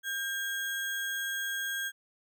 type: tone with sample-and-hold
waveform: sine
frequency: 1598 Hz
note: G6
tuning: 33 cents sharp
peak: -31 dBFS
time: 0.03-1.92 s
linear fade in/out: 50 ms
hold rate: 4900 Hz
effects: none